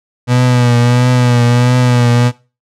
35% pulse tone with vibrato, 122.6 Hz, B2, 12 cents flat, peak -6 dBFS, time 0.27-2.32 s, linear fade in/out 50 ms, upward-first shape triangle, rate 1.5 Hz, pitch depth 47 cents each way, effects noise-tail reverb RT60 0.3 s tail -19 dB re dry + low-pass 8000 Hz 12 dB/octave

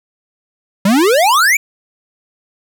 square exponential sweep, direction up, 185 to 2413 Hz, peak -9 dBFS, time 0.85-1.57 s, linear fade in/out 5 ms, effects none

